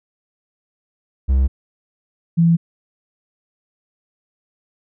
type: tone pair in turn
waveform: triangle / sine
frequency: 66.1 / 167.57 Hz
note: C2 / E3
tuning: +18 / +29 cents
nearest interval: octave + major third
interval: 1611 cents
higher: second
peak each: -10 dBFS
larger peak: neither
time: 1.28-1.48 / 2.37-2.57 s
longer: neither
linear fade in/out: 20 ms
effects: none